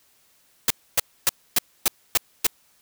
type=noise bursts; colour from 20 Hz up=white; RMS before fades=-18 dBFS; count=7; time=0.68-2.468 s; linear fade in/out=2 ms; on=24 ms; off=270 ms; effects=white hiss -61 dBFS RMS until 2.81 s